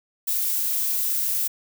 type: noise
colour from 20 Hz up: violet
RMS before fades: -24 dBFS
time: 0.27-1.48 s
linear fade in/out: 10 ms
effects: none